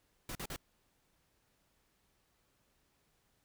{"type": "noise bursts", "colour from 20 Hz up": "pink", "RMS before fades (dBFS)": -42, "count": 3, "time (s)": [0.29, 0.562], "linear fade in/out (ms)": 2, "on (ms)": 62, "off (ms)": 43, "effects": ["pink hiss -75 dBFS RMS until 3.44 s"]}